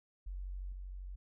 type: tone with level steps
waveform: sine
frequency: 46.41 Hz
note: F#1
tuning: 6 cents sharp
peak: -39 / -42 dBFS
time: 0.26-1.16 s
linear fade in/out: 10 ms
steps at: 0.72 s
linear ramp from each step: 2 ms
effects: none